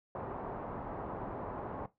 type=low-pass noise; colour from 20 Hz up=white; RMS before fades=-41 dBFS; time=0.15-1.86 s; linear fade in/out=2 ms; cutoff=1000 Hz; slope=24 dB/octave; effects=noise-tail reverb RT60 0.2 s tail -17 dB re dry